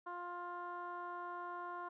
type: tone with low-pass filter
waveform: 15% pulse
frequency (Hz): 351.8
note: F4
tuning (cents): +13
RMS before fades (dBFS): -45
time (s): 0.06-1.89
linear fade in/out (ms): 10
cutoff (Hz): 1200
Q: 3.7
effects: none